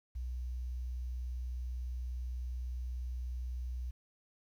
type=tone with quantisation; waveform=sine; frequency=61.74 Hz; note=B1; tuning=in tune; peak=-36 dBFS; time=0.15-3.91 s; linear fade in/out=10 ms; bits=11; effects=none